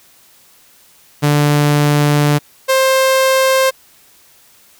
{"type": "tone pair in turn", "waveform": "sawtooth", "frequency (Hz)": [146.83, 528.1], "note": ["D3", "C5"], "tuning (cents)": [0, 16], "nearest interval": "octave + minor seventh", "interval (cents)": 2216, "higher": "second", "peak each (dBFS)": -6, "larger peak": "neither", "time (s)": [[1.22, 2.39], [2.68, 3.71]], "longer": "first", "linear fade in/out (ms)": 20, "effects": ["white hiss -48 dBFS RMS until 4.79 s"]}